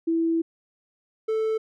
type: tone pair in turn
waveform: sine / triangle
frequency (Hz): 329.6 / 440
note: E4 / A4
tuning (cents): 0 / 0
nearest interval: perfect fourth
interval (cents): 500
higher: second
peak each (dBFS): -20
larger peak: neither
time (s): 0.07-0.42 / 1.28-1.58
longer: first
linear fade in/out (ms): 10
effects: none